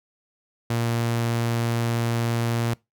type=tone; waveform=sawtooth; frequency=116.9 Hz; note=A#2; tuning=5 cents sharp; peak=-18 dBFS; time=0.7-2.74 s; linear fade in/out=5 ms; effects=noise-tail reverb RT60 0.2 s tail -23 dB re dry